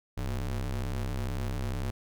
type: ring-modulated tone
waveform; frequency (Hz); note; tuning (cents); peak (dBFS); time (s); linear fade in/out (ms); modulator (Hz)
45% pulse; 66.7; C2; +34; -27; 0.17-1.91; 10; 31.1
effects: none